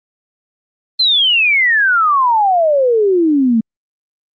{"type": "exponential sweep", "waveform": "sine", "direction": "down", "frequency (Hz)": [4197, 216.2], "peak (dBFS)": -9, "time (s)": [0.99, 3.61], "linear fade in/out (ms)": 10, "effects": ["Opus 32 kbps"]}